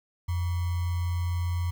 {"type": "tone with sample-and-hold", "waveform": "sine", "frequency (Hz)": 87.31, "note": "F2", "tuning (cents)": 0, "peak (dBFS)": -25, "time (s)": [0.28, 1.71], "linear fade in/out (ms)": 10, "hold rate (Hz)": 1050, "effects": []}